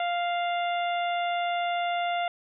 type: harmonic tone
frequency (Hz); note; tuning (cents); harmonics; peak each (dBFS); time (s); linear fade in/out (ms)
698.5; F5; 0; 1 / 2 / 3 / 4 / 5; -26 / -36 / -36 / -39 / -40; 0-2.28; 2
effects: none